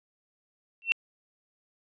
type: tone with exponential growth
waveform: sine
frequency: 2706 Hz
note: E7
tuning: 45 cents sharp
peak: -16 dBFS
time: 0.82-0.92 s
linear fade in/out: 0 ms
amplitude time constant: 21 ms
effects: resampled to 16000 Hz